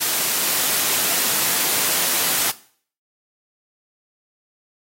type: high-pass noise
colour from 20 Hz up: white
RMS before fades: -20 dBFS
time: 0-2.52 s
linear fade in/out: 20 ms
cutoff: 160 Hz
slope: 12 dB/octave
effects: noise-tail reverb RT60 0.5 s tail -18 dB re dry + AAC 48 kbps